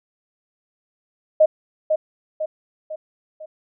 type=tone with echo; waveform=sine; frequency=622.3 Hz; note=D#5; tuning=in tune; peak=-9 dBFS; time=1.4-1.46 s; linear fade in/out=10 ms; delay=500 ms; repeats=4; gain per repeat=-6 dB; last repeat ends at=3.46 s; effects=none